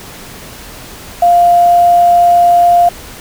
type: tone with quantisation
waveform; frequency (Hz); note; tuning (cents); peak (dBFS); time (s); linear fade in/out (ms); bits
sine; 698.5; F5; 0; -4; 1.22-2.89; 5; 5
effects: pink hiss -31 dBFS RMS until 3.2 s